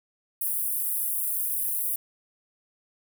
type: high-pass noise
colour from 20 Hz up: pink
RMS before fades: -28 dBFS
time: 0.41-1.96 s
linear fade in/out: 5 ms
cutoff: 10000 Hz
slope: 48 dB/octave
effects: none